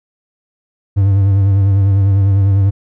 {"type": "tone with vibrato", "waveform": "triangle", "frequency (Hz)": 98.3, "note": "G2", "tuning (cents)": 5, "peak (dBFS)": -6, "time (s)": [0.96, 2.71], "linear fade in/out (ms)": 20, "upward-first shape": "sine", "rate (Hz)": 10, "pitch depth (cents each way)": 42, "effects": []}